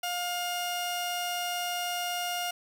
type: tone pair together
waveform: sawtooth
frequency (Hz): 709 / 1418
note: F5 / F6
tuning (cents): +26 / +26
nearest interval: octave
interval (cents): 1200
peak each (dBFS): -28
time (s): 0.03-2.51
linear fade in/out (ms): 5
effects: none